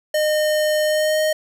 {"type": "tone with pitch glide", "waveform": "square", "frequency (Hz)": [611, 620.2], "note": ["D#5", "D#5"], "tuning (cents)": [-32, -6], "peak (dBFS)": -17, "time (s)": [0.14, 1.33], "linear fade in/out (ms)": 5, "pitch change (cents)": 26, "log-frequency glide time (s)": [0.84, 1.2], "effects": []}